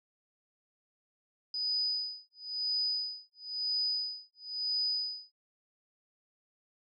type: tone with tremolo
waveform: sine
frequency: 4978 Hz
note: D#8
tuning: in tune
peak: -28 dBFS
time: 1.54-5.32 s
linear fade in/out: 2 ms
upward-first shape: sine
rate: 0.99 Hz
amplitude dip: 100%
effects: none